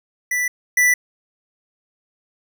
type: tone pair in turn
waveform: square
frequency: 1975.5 / 1975.5 Hz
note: B6 / B6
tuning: 0 / 0 cents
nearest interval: unison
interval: 0 cents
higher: neither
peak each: -19 / -13 dBFS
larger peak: second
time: 0.31-0.48 / 0.77-0.94 s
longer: neither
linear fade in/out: 5 ms
effects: none